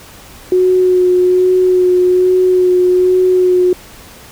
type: tone with vibrato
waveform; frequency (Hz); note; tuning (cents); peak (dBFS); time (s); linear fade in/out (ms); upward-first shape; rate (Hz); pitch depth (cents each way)
sine; 365.4; F#4; -22; -7; 0.52-3.73; 2; sine; 1.2; 16
effects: pink hiss -37 dBFS RMS until 4.31 s